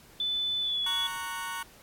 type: tone with pitch glide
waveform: sine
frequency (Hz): 3500 to 3391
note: A7 to G#7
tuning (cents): -10 to +35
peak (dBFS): -27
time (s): 0.2-1.07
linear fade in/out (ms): 2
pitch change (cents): -55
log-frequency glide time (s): 0.61-0.82
type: chord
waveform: sawtooth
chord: F# major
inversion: first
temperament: just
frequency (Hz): 925 / 1110 / 1480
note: A#5 / C#6 / F#6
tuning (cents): -14 / +2 / 0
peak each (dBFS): -34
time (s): 0.86-1.63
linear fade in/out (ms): 5
effects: pink hiss -55 dBFS RMS until 1.82 s + AAC 64 kbps